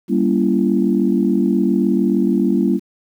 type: chord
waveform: sine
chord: G diminished seventh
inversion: none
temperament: just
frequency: 196 / 235.2 / 282.2 / 338.7 Hz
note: G3 / Bb3 / Db4 / Fb4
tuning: 0 / +16 / +31 / +47 cents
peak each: -17 / -18 / -20 / -19 dBFS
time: 0.08-2.8 s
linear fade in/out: 50 ms
effects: tanh soft clip ceiling -2 dBFS + 8-bit